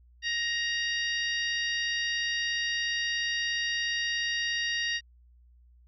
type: harmonic tone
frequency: 937 Hz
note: A#5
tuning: 9 cents sharp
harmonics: 2 / 3 / 4 / 5 / 6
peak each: -30 / -34 / -36 / -38 / -40 dBFS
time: 0.22-5.01 s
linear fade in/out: 50 ms
effects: added 60 Hz sine -55 dBFS peak until 5.87 s